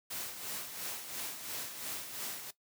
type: noise with tremolo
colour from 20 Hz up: white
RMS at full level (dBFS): -39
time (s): 0.1-2.51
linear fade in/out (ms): 10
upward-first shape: sine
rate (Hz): 2.9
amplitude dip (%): 55
effects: noise-tail reverb RT60 0.1 s tail -17 dB re dry + high-pass 100 Hz 12 dB/octave